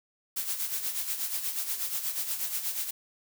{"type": "noise with tremolo", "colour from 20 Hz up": "blue", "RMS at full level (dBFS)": -30, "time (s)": [0.36, 2.91], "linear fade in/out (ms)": 10, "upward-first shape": "sine", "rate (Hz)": 8.3, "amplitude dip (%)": 60, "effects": []}